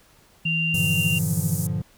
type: tone with pitch glide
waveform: sine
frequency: 162.3 to 161.09 Hz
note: E3 to E3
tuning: -27 to -40 cents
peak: -25 dBFS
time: 0.45-1.6 s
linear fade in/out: 5 ms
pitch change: -13 cents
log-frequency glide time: 1.03-1.46 s
type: tone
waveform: sine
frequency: 2778 Hz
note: F7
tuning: 10 cents flat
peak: -22 dBFS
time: 0.45-1.19 s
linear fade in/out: 10 ms
type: chord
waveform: triangle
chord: G minor seventh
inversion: none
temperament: equal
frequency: 98 / 116.54 / 146.83 / 174.61 Hz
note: G2 / Bb2 / D3 / F3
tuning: 0 / 0 / 0 / 0 cents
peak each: -27 / -29 / -26 / -26 dBFS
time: 0.74-1.82 s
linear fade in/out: 5 ms
type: band-pass noise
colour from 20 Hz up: white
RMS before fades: -33 dBFS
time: 0.74-1.67 s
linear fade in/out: 5 ms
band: 6900 to 13000 Hz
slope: 24 dB/octave
effects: pink hiss -56 dBFS RMS until 1.97 s